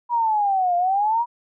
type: exponential two-way sweep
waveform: sine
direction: down then up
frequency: 971 to 694 to 971 Hz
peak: -17 dBFS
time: 0.09-1.26 s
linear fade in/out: 50 ms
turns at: 0.76 s
effects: none